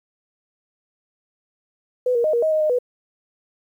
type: tone with pitch steps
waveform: sine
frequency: 500 / 472.1 / 619 / 473 / 630 / 622 / 614 / 493.5 Hz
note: B4 / A#4 / D#5 / A#4 / D#5 / D#5 / D#5 / B4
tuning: +21 / +22 / -9 / +25 / +21 / -1 / -23 / -1 cents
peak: -16 dBFS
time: 2.06-2.788 s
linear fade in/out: 5 ms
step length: 91 ms
effects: 9-bit